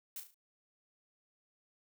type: noise with echo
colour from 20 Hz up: blue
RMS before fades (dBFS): -43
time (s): 0.16-0.2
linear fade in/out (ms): 2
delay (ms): 36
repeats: 4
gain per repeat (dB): -7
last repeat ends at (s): 0.344
effects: none